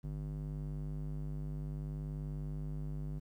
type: tone with band-pass filter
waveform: square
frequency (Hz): 50.3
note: G1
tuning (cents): +45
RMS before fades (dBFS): -40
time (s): 0.03-3.2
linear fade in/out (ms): 20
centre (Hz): 140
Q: 1.6
effects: 12-bit